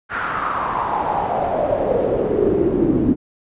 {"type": "noise with band-pass filter sweep", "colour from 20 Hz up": "brown", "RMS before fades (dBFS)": -19, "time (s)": [0.09, 3.16], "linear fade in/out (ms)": 50, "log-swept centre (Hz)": [1500, 270], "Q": 5.3, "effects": ["resampled to 8000 Hz"]}